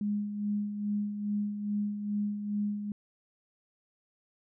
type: tone with tremolo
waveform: sine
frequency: 206.6 Hz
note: G#3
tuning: 9 cents flat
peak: -27 dBFS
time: 0.01-2.92 s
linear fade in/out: 2 ms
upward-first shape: sine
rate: 2.4 Hz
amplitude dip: 55%
effects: none